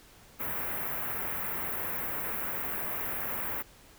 white band-stop noise, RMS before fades -34 dBFS, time 0.39-3.63 s, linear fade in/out 20 ms, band 2100 to 14000 Hz, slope 24 dB/octave, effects pink hiss -56 dBFS RMS until 3.98 s

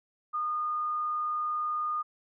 sine tone, 1223 Hz, D#6, 30 cents flat, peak -28 dBFS, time 0.33-2.03 s, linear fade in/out 20 ms, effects none

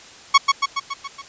sawtooth tone with echo, 1108.7 Hz, C#6, in tune, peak -4 dBFS, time 0.34-0.38 s, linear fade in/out 10 ms, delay 140 ms, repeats 6, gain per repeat -4 dB, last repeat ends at 1.22 s, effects white hiss -43 dBFS RMS until 1.28 s + resampled to 16000 Hz

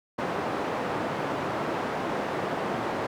white band-pass noise, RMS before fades -30 dBFS, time 0.18-3.07 s, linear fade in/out 10 ms, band 150 to 910 Hz, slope 12 dB/octave, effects none

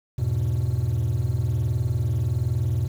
triangle chord, E major, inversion none, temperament equal, 82.41 / 103.83 / 123.47 Hz, E2 / G#2 / B2, 0 / 0 / 0 cents, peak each -25 / -23 / -21 dBFS, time 0.18-2.88 s, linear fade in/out 10 ms, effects tanh soft clip ceiling -14 dBFS + 8-bit

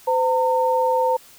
sine tone pair together, 511.3 / 911 Hz, C5 / A#5, -40 / -40 cents, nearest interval minor seventh, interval 1000 cents, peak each -19 dBFS, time 0.07-1.17 s, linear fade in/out 10 ms, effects white hiss -48 dBFS RMS until 1.38 s

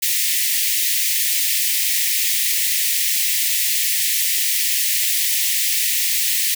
white high-pass noise, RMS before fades -19 dBFS, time 0.02-6.55 s, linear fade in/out 10 ms, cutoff 1800 Hz, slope 96 dB/octave, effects none

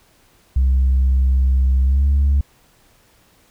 sine tone with pitch glide, 65.4 to 70.09 Hz, C2 to C#2, 0 to +20 cents, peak -10 dBFS, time 0.56-2.41 s, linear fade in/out 5 ms, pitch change +120 cents, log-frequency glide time 1.82-2.06 s, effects tanh soft clip ceiling -10 dBFS + pink hiss -55 dBFS RMS until 3.5 s

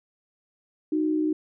sine tone pair together, 308 / 370 Hz, D#4 / F#4, -17 / 0 cents, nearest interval minor third, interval 317 cents, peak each -22 / -30 dBFS, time 0.92-1.33 s, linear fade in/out 5 ms, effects none

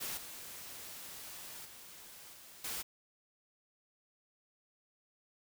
white noise with level steps, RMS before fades -40 / -48 / -53 / -55 / -40 dBFS, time 0-2.83 s, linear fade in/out 20 ms, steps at 0.17 / 1.65 / 2.33 / 2.64 s, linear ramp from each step 5 ms, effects none

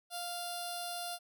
10% pulse tone with notch filter, 698.5 Hz, F5, in tune, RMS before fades -40 dBFS, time 0.1-1.19 s, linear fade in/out 50 ms, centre 2000 Hz, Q 0.5, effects none

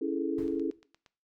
sine chord, A major seventh, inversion first, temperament equal, 277.2 / 329.6 / 415.3 / 440 Hz, C#4 / E4 / G#4 / A4, 0 / 0 / 0 / 0 cents, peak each -33 / -32 / -36 / -36 dBFS, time 0.01-0.71 s, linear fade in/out 10 ms
brown noise with exponential decay, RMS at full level -41 dBFS, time 0.38-0.81 s, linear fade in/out 2 ms, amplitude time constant 93 ms
click train, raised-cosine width 0.2 ms, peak -38 dBFS, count 6, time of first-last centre 0.48-1.062 s, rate 8.59 Hz
effects noise-tail reverb RT60 0.4 s tail -19 dB re dry

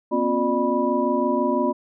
sine tone cluster, 241.8 / 267.8 / 356.6 / 599 / 981 Hz, B3 / C4 / F4 / D5 / B5, -36 / +40 / +36 / +34 / -12 cents, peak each -25 dBFS, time 0.11-1.73 s, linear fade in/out 20 ms, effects none

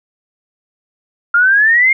sine exponential sweep, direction up, 1389 to 2152 Hz, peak -7 dBFS, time 1.34-1.93 s, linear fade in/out 5 ms, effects none

